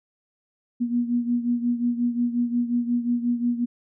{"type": "beating tone pair", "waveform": "sine", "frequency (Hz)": [239, 244.6], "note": ["A#3", "B3"], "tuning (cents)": [43, -16], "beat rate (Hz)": 5.6, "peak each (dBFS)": [-22, -27], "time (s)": [0.8, 3.66], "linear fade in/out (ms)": 20, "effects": []}